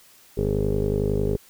15% pulse tone with low-pass filter, 51 Hz, G#1, 31 cents flat, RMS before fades -23 dBFS, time 0.37-1.37 s, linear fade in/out 10 ms, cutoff 400 Hz, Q 8.5, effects white hiss -53 dBFS RMS until 1.49 s

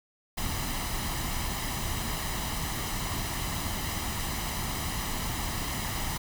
pink noise with comb filter, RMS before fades -32 dBFS, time 0.37-6.18 s, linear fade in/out 10 ms, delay 1 ms, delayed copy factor +0.55, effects none

